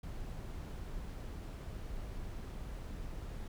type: noise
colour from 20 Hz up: brown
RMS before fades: -43 dBFS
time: 0.03-3.48 s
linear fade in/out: 5 ms
effects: none